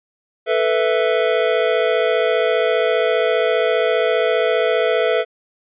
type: chord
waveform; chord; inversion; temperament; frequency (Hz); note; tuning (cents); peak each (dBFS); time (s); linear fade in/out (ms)
square; A suspended second; none; just; 440 / 495 / 660; A4 / B4 / E5; 0 / +4 / +2; -20; 0.46-5.25; 50
effects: resampled to 8000 Hz